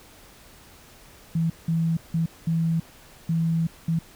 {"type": "tone bursts at uneven times", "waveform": "sine", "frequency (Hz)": 164.4, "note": "E3", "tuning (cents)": -4, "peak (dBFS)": -20, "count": 6, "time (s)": [[1.35, 1.5], [1.68, 1.97], [2.14, 2.26], [2.47, 2.8], [3.29, 3.67], [3.88, 3.99]], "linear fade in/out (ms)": 5, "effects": ["pink hiss -50 dBFS RMS until 4.15 s"]}